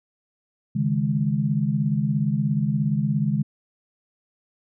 sine chord, C# suspended second, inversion none, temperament equal, 138.59 / 155.56 / 207.7 Hz, C#3 / D#3 / G#3, 0 / 0 / 0 cents, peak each -24 dBFS, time 0.75-3.43 s, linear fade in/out 10 ms, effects none

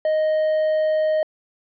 triangle tone, 622.3 Hz, D#5, in tune, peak -15 dBFS, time 0.05-1.23 s, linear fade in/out 2 ms, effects resampled to 11025 Hz

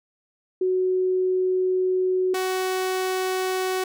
sine / sawtooth tone pair in turn, 370.5 / 373.5 Hz, F#4 / F#4, +2 / +16 cents, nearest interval unison, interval 14 cents, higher second, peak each -19 dBFS, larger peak neither, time 0.61-2.34 / 2.34-3.84 s, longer first, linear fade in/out 5 ms, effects none

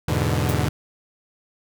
sawtooth chord, E dominant seventh, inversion none, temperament equal, 82.41 / 103.83 / 123.47 / 146.83 Hz, E2 / G#2 / B2 / D3, 0 / 0 / 0 / 0 cents, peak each -21 dBFS, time 0.08-0.69 s, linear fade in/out 5 ms
blue noise with exponential decay, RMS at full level -28 dBFS, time 0.49-0.61 s, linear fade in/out 1 ms, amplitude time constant 24 ms
effects none

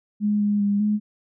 sine tone with pitch steps, 208.3 / 206.2 / 202.7 / 210.2 Hz, G#3 / G#3 / G#3 / G#3, +5 / -12 / -42 / +21 cents, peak -18 dBFS, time 0.2-1 s, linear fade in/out 50 ms, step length 200 ms, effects none

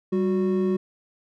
triangle tone pair together, 194.46 / 367.1 Hz, G3 / F#4, -14 / -14 cents, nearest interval major seventh, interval 1100 cents, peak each -21 dBFS, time 0.12-0.77 s, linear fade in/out 10 ms, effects none

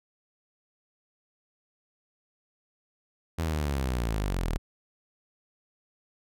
sawtooth linear sweep, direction down, 83.7 to 36.71 Hz, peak -23 dBFS, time 3.38-4.58 s, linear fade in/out 10 ms, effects none

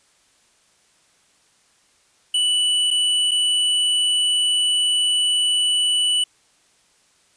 square tone with dropouts, 2966 Hz, F#7, 4 cents sharp, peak -17 dBFS, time 2.34-6.24 s, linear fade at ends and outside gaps 5 ms, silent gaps 2.906-2.91 / 3.311-3.315 s, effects white hiss -59 dBFS RMS until 7.36 s + resampled to 22050 Hz

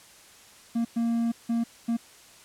triangle tone bursts at uneven times, 232.2 Hz, A#3, 7 cents flat, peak -21 dBFS, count 4, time 0.75-0.85 / 0.96-1.32 / 1.49-1.64 / 1.88-1.97 s, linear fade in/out 10 ms, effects white hiss -52 dBFS RMS until 2.44 s + low-pass 10000 Hz 12 dB/octave

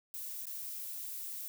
violet noise with dropouts, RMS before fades -42 dBFS, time 0.14-1.48 s, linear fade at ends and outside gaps 0 ms, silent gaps 0.455-0.468 s, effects none

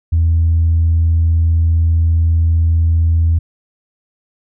sine tone, 82.41 Hz, E2, in tune, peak -8 dBFS, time 0.12-3.39 s, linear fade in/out 10 ms, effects tanh soft clip ceiling -6 dBFS

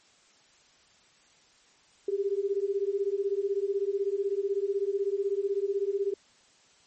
sine beating tone pair, 390 / 406 Hz, G4 / G#4, -9 / -39 cents, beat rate 16 Hz, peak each -29 dBFS, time 2.08-6.14 s, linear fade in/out 5 ms, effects white hiss -61 dBFS RMS until 6.86 s + MP3 32 kbps

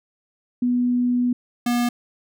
sine / square tone pair in turn, 245.7 / 241.1 Hz, B3 / B3, -9 / -41 cents, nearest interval unison, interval 32 cents, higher first, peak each -17 / -19 dBFS, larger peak first, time 0.62-1.33 / 1.66-1.89 s, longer first, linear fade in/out 5 ms, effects none

